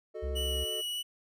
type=chord; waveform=triangle; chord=D# diminished; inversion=first; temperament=equal with one note detuned; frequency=370 / 440 / 614.8 Hz; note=F#4 / A4 / D#5; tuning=0 / 0 / -21 cents; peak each=-41 / -38 / -40 dBFS; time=0.14-0.82 s; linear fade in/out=20 ms
type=tone; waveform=triangle; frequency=68.4 Hz; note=C#2; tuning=23 cents flat; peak=-30 dBFS; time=0.22-0.65 s; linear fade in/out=20 ms
type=tone with vibrato; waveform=45% pulse; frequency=2942 Hz; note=F#7; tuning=11 cents flat; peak=-33 dBFS; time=0.35-1.03 s; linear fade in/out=20 ms; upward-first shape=triangle; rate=3.3 Hz; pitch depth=12 cents each way
effects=none